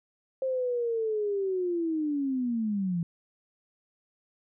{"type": "linear sweep", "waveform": "sine", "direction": "down", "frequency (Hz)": [531, 164.81], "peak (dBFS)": -26, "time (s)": [0.42, 3.03], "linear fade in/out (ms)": 2, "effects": []}